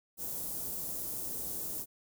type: band-stop noise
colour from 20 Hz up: white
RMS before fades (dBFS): -38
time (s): 0.17-1.86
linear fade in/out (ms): 50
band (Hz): 540 to 9300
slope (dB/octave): 12
effects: none